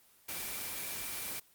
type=tone in noise; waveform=sine; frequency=2346 Hz; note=D7; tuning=2 cents flat; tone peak=-48 dBFS; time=0.28-1.4 s; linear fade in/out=10 ms; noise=white; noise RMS=-39 dBFS; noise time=0.28-1.4 s; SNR=-12 dB; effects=white hiss -64 dBFS RMS until 1.54 s + Opus 24 kbps